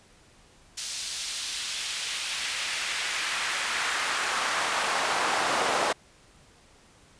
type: noise with high-pass filter sweep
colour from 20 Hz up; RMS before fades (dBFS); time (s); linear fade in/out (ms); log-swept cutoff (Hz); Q
brown; -29; 0.77-5.93; 10; 4800 to 710; 1.1
effects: pink hiss -57 dBFS RMS until 7.19 s + resampled to 22050 Hz